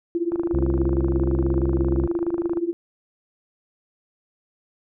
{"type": "tone with tremolo", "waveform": "sine", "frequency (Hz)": 341.3, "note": "F4", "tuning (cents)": -40, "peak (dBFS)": -17, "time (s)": [0.15, 2.73], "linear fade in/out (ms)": 0, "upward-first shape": "triangle", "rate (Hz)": 17, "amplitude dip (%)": 95}
{"type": "click train", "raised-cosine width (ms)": 1, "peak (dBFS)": -20, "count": 60, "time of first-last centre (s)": [0.32, 2.572], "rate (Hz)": 26.2}
{"type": "harmonic tone", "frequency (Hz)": 65.9, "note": "C2", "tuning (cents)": 13, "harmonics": [1, 2, 3, 4, 5, 6, 7, 8], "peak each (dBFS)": [-22, -27, -34, -33, -36, -42, -44, -40], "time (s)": [0.53, 2.07], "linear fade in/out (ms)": 10}
{"effects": []}